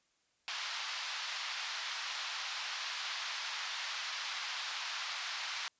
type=band-pass noise; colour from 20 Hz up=white; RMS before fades=-40 dBFS; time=0.48-5.68 s; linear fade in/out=0 ms; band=870 to 4900 Hz; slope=24 dB/octave; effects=white hiss -75 dBFS RMS until 5.79 s + resampled to 16000 Hz